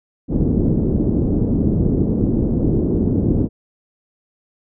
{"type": "low-pass noise", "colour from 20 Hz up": "white", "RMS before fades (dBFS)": -17, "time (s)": [0.28, 3.49], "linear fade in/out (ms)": 50, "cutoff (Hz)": 330, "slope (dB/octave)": 24, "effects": []}